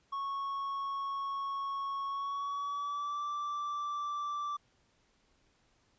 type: tone with pitch glide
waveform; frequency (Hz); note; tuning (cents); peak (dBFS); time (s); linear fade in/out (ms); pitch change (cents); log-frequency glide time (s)
triangle; 1104 to 1169.6; C#6 to D6; -7 to -7; -32; 0.12-4.57; 10; +100; 2.07-3.24
effects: pink hiss -71 dBFS RMS until 5.98 s + resampled to 16000 Hz